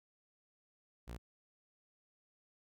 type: tone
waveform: sawtooth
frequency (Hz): 59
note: A#1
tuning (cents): +22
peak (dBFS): -40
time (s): 1.07-1.18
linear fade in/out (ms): 20
effects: none